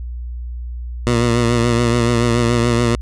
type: tone with vibrato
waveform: 15% pulse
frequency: 118.7 Hz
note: A#2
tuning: 32 cents sharp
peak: -7 dBFS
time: 1.07-2.95 s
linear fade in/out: 0 ms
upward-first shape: triangle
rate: 7 Hz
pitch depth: 53 cents each way
effects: added 60 Hz sine -24 dBFS peak until 3.01 s + resampled to 22050 Hz